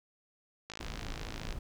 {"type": "click train", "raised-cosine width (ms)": 0.2, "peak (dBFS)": -24, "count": 46, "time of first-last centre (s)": [0.7, 1.526], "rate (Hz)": 54.5}
{"type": "noise", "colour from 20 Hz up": "brown", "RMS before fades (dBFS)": -41, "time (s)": [0.8, 1.59], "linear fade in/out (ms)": 5}
{"effects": []}